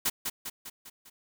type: noise with echo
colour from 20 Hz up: white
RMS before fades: -27 dBFS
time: 0.05-0.1 s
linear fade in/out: 10 ms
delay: 200 ms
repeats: 5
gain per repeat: -5 dB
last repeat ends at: 1.1 s
effects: none